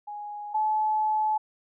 sine tone pair in turn, 830.6 / 860.8 Hz, G#5 / A5, 0 / -38 cents, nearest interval minor second, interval 62 cents, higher second, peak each -34 / -22 dBFS, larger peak second, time 0.07-0.54 / 0.54-1.38 s, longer second, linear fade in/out 10 ms, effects none

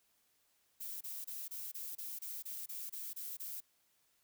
violet noise bursts, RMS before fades -44 dBFS, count 12, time 0.8-3.606 s, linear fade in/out 10 ms, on 210 ms, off 26 ms, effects white hiss -75 dBFS RMS until 4.23 s

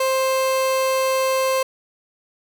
30% pulse tone, 526 Hz, C5, 9 cents sharp, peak -15 dBFS, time 0-1.63 s, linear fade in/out 5 ms, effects none

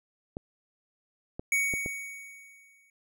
clicks, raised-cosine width 2 ms, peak -22 dBFS, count 4, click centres 0.369 / 1.395 / 1.738 / 1.861 s
square tone with exponential decay, 2238 Hz, C#7, 16 cents sharp, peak -23 dBFS, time 1.52-2.9 s, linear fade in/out 2 ms, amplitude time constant 300 ms
effects none

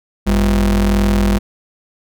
square ring-modulated tone, 73.42 Hz, D2, in tune, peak -9 dBFS, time 0.26-1.39 s, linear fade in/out 20 ms, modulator 126 Hz, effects none

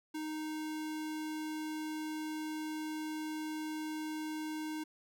square tone, 310 Hz, D#4, 6 cents flat, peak -38 dBFS, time 0.14-4.84 s, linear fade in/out 10 ms, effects none

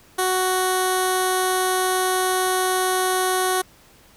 15% pulse tone with low-pass filter, 371.1 Hz, F#4, 5 cents sharp, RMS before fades -21 dBFS, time 0.18-3.62 s, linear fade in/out 10 ms, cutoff 11000 Hz, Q 3.5, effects pink hiss -52 dBFS RMS until 4.16 s

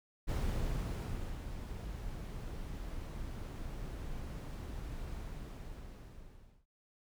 brown noise with ADSR envelope, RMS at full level -33 dBFS, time 0.27-6.66 s, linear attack 26 ms, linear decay 1100 ms, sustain -9 dB, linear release 1500 ms, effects none

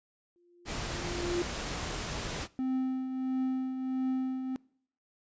sine tone with exponential growth, 349.2 Hz, F4, in tune, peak -26 dBFS, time 0.36-1.42 s, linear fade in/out 0 ms, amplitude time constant 230 ms
pink noise, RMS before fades -36 dBFS, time 0.65-2.48 s, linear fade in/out 50 ms
triangle tone with tremolo, 260 Hz, C4, 11 cents flat, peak -25 dBFS, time 2.59-4.56 s, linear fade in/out 0 ms, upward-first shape triangle, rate 1.5 Hz, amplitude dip 55%
effects noise-tail reverb RT60 0.6 s tail -23 dB re dry + resampled to 16000 Hz

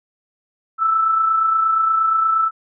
sine tone with amplitude modulation, 1318.5 Hz, E6, in tune, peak -12 dBFS, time 0.78-2.51 s, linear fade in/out 50 ms, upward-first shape sine, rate 28.5 Hz, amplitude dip 40%, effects none

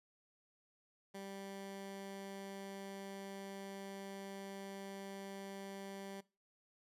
15% pulse tone, 196 Hz, G3, in tune, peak -40 dBFS, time 1.14-6.21 s, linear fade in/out 10 ms, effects noise-tail reverb RT60 0.3 s tail -21 dB re dry + resampled to 32000 Hz

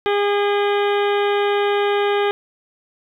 harmonic tone with a mistuned harmonic, 407.4 Hz, G#4, 33 cents flat, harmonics 1 / 2 / 3 / 4 / 5 / 6 / 7 / 8 / 9, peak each -17 / -23 / -27 / -29 / -31 / -33 / -34 / -35 / -36 dBFS, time 0.06-2.31 s, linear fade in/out 0 ms, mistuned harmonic 7, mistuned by +83 cents, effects 9-bit

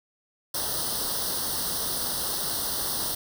white noise with comb filter, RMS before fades -29 dBFS, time 0.54-3.15 s, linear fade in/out 5 ms, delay 0.21 ms, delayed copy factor +1, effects none

